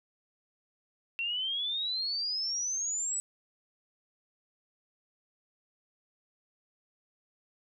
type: exponential sweep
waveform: sine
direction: up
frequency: 2702 to 7990 Hz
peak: -30 dBFS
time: 1.19-3.2 s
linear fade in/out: 0 ms
effects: none